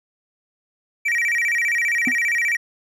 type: tone with vibrato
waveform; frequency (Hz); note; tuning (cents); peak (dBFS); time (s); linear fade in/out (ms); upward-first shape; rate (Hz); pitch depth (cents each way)
triangle; 2093; C7; 0; -16; 1.05-2.57; 10; square; 15; 180
type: tone with exponential decay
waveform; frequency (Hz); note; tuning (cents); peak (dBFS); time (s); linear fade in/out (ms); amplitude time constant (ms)
triangle; 251.3; B3; +30; -14; 2.07-2.15; 5; 17
effects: none